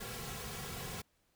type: noise with comb filter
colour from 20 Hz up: pink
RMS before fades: -43 dBFS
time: 0-1.02 s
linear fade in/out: 10 ms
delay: 3.3 ms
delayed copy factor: -0.85
effects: pink hiss -75 dBFS RMS until 1.35 s